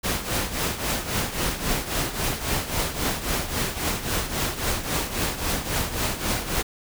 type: noise with tremolo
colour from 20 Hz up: pink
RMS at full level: -23 dBFS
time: 0.03-6.63 s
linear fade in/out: 20 ms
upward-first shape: triangle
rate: 3.7 Hz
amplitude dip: 75%
effects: none